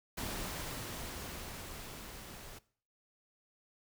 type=noise with level ramp; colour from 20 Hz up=pink; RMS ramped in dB=-39 to -50 dBFS; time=0.17-2.59 s; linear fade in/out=10 ms; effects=noise-tail reverb RT60 0.5 s tail -20 dB re dry